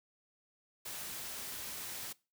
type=noise; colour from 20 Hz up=white; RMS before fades=-43 dBFS; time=0.85-2.13 s; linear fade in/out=10 ms; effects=noise-tail reverb RT60 0.3 s tail -22 dB re dry